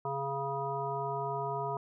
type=harmonic tone; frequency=138.3 Hz; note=C#3; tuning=4 cents flat; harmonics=1 / 3 / 5 / 7 / 9; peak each=-40 / -38 / -38 / -36 / -42 dBFS; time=0.05-1.77 s; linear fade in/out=2 ms; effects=none